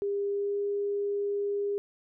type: tone with pitch glide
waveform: sine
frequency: 402.5 to 405.3 Hz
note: G4 to G#4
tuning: +46 to -42 cents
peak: -27 dBFS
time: 0.02-1.78 s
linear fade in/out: 0 ms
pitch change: +12 cents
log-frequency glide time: 0.31-0.58 s
effects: none